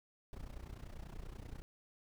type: noise with amplitude modulation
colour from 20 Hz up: brown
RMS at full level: -44 dBFS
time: 0.33-1.62 s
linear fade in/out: 0 ms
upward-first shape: sine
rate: 30.3 Hz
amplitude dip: 85%
effects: none